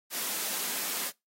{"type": "high-pass noise", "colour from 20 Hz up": "white", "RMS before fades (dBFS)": -33, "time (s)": [0.1, 1.12], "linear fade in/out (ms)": 50, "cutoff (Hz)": 170, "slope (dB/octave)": 96, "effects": ["noise-tail reverb RT60 0.2 s tail -23 dB re dry", "AAC 48 kbps"]}